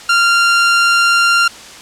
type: tone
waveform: sawtooth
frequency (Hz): 1388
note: F6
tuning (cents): -11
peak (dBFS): -5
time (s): 0.09-1.48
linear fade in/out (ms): 5
effects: white hiss -34 dBFS RMS until 1.81 s + low-pass 7000 Hz 12 dB/octave